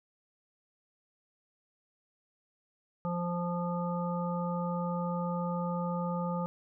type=harmonic tone; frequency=174.61 Hz; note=F3; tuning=in tune; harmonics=1 / 3 / 5 / 7; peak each=-32 / -37 / -39 / -40 dBFS; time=3.05-6.46 s; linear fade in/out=0 ms; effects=none